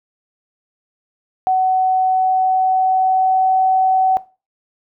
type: tone with pitch glide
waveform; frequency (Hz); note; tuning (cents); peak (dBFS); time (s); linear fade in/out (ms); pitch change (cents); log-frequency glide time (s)
sine; 750 to 755.2; F#5 to F#5; +23 to +35; -12; 1.47-4.17; 0; +12; 2.06-3.6
effects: noise-tail reverb RT60 0.3 s tail -17 dB re dry